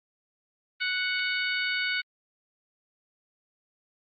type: harmonic tone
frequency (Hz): 740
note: F#5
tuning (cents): 0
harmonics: 2 / 3 / 4 / 5 / 6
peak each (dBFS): -30 / -30 / -35 / -37 / -37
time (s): 0.8-2.02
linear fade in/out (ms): 20
effects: Opus 24 kbps

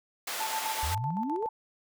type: high-pass noise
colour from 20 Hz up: pink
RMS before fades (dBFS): -35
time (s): 0.27-0.95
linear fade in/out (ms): 5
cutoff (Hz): 770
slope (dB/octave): 12
type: tone with tremolo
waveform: sine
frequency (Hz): 880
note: A5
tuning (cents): 0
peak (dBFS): -30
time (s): 0.4-1.49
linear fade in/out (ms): 5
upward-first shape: square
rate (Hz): 7.8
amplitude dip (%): 60
type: exponential sweep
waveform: sine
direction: up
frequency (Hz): 67.4 to 489.1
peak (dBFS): -30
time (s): 0.83-1.46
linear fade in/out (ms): 0
effects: none

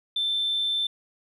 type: tone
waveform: sine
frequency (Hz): 3548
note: A7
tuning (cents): +14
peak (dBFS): -22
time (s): 0.16-0.87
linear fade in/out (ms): 5
effects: tanh soft clip ceiling -19 dBFS

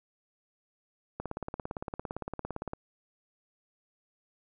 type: click train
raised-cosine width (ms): 1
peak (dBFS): -21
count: 28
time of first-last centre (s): 1.2-2.734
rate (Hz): 17.6
effects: none

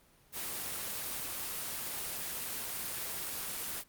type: noise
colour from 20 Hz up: white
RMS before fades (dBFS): -38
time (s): 0.32-3.84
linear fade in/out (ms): 50
effects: pink hiss -64 dBFS RMS until 3.88 s + Opus 24 kbps

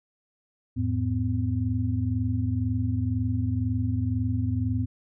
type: tone cluster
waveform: sine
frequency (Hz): 86.4 / 108.4 / 253.9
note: F2 / A2 / B3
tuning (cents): -18 / -25 / +48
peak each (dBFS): -29 / -26 / -29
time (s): 0.76-4.86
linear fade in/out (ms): 20
effects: none

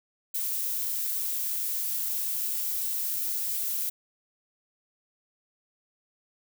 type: noise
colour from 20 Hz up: violet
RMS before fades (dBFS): -30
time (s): 0.34-3.9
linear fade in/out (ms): 10
effects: none

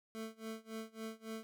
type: tone with tremolo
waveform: 25% pulse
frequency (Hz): 221.9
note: A3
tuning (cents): +15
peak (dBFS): -37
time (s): 0.15-1.43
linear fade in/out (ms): 0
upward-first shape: sine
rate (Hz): 3.6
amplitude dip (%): 95
effects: none

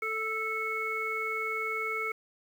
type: harmonic tone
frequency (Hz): 440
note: A4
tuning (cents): 0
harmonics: 1 / 3 / 5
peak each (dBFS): -37 / -35 / -32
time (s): 0.02-2.12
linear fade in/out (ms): 5
effects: 9-bit

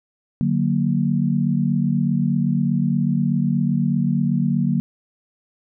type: chord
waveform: sine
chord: D augmented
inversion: none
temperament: equal with one note detuned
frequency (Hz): 148.2 / 185 / 233.1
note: D3 / F#3 / A#3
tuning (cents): +16 / 0 / 0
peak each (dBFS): -21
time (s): 0.41-4.8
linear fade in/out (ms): 0
effects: none

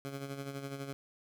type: tone with tremolo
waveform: 15% pulse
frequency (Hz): 138.4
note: C#3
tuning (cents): -2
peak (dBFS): -31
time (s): 0.05-0.93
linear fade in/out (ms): 0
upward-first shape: sine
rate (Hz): 12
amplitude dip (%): 55
effects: none

